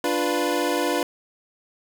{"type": "chord", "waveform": "25% pulse", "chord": "B diminished", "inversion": "first", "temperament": "equal", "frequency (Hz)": [293.7, 349.2, 493.9], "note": ["D4", "F4", "B4"], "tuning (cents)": [0, 0, 0], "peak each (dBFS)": -22, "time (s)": [0.04, 1.03], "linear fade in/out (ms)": 2, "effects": []}